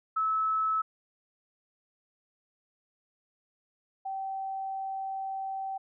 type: tone pair in turn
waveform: sine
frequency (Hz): 1300 / 773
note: E6 / G5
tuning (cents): -24 / -24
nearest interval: major sixth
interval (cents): 900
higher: first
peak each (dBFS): -25 / -32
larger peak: first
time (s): 0.16-0.82 / 4.05-5.78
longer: second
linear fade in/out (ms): 10
effects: none